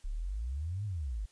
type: exponential two-way sweep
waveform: sine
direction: up then down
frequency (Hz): 32.64 to 107.7 to 46.12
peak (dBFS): -33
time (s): 0.04-1.26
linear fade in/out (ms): 10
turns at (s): 0.85
effects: white hiss -66 dBFS RMS until 1.31 s + resampled to 22050 Hz